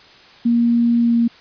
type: tone with pitch glide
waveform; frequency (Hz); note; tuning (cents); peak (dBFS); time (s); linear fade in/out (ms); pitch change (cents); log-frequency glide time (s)
sine; 235.6 to 233.7; A#3 to A#3; +19 to +5; -12; 0.45-1.28; 10; -14; 0.99-1.16
effects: white hiss -45 dBFS RMS until 1.4 s + resampled to 11025 Hz